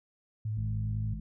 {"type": "tone with vibrato", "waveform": "sine", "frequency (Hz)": 108, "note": "A2", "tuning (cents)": -32, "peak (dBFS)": -30, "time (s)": [0.45, 1.14], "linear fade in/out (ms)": 5, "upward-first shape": "square", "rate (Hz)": 12, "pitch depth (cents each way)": 16}
{"type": "harmonic tone", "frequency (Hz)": 52.7, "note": "G#1", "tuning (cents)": 26, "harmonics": [1, 3, 4], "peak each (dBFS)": [-37, -42, -43], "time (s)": [0.57, 1.2], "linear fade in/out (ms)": 5}
{"effects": []}